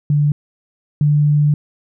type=tone pair in turn; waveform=sine; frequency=146.83 / 147.77 Hz; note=D3 / D3; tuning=0 / +11 cents; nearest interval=unison; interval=11 cents; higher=second; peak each=-11 / -10 dBFS; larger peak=second; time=0.1-0.32 / 1.01-1.54 s; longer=second; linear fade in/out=2 ms; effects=none